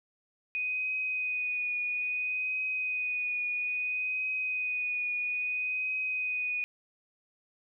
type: tone with vibrato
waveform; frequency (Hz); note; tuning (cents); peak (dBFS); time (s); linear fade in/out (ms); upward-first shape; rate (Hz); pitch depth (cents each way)
sine; 2489; D#7; 0; -29; 0.55-6.64; 0; triangle; 0.6; 25
effects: none